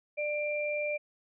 sine tone pair together, 594 / 2371 Hz, D5 / D7, +20 / +16 cents, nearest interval 2 octaves, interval 2396 cents, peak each -31 / -34 dBFS, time 0.17-0.98 s, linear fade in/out 20 ms, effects none

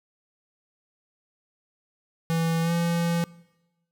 square tone with pitch glide, 164.81 to 169.84 Hz, E3 to F3, 0 to -48 cents, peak -23 dBFS, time 2.3-3.24 s, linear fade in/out 0 ms, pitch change +52 cents, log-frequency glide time 2.62-2.72 s, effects noise-tail reverb RT60 1.0 s tail -22 dB re dry

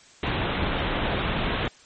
pink low-pass noise, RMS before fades -26 dBFS, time 0.23-1.68 s, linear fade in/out 2 ms, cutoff 3800 Hz, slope 96 dB/octave, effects white hiss -52 dBFS RMS until 1.85 s + MP3 32 kbps

